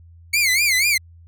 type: tone with vibrato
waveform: sawtooth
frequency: 2204 Hz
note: C#7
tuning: 11 cents flat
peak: -12 dBFS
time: 0.33-0.98 s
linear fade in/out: 10 ms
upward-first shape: sine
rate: 4.1 Hz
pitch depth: 170 cents each way
effects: added 84 Hz sine -43 dBFS peak until 1.27 s